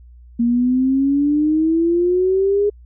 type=exponential sweep; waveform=sine; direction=up; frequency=233.1 to 415.3 Hz; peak=-13 dBFS; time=0.39-2.7 s; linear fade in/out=10 ms; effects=added 60 Hz sine -40 dBFS peak until 2.85 s